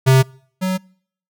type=tone pair in turn; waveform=square; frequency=131.8 / 186.39 Hz; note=C3 / F#3; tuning=+13 / +13 cents; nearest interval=tritone; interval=600 cents; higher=second; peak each=-9 / -18 dBFS; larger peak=first; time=0.06-0.23 / 0.61-0.78 s; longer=neither; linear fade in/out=20 ms; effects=noise-tail reverb RT60 0.6 s tail -26 dB re dry